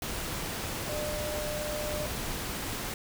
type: tone in noise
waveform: sine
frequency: 600 Hz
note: D5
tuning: 37 cents sharp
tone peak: -34 dBFS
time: 0.89-2.06 s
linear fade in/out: 2 ms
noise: pink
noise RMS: -35 dBFS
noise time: 0.02-2.94 s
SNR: -2 dB
effects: none